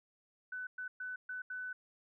sine tone bursts at uneven times, 1500 Hz, F#6, 23 cents sharp, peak -39 dBFS, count 5, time 0.52-0.67 / 0.78-0.88 / 1-1.16 / 1.29-1.42 / 1.5-1.73 s, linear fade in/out 5 ms, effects none

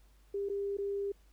sine tone with dropouts, 400 Hz, G4, 35 cents sharp, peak -32 dBFS, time 0.34-1.12 s, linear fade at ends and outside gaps 5 ms, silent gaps 0.489-0.497 / 0.771-0.784 s, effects added 50 Hz sine -60 dBFS peak until 1.32 s + pink hiss -70 dBFS RMS until 1.32 s

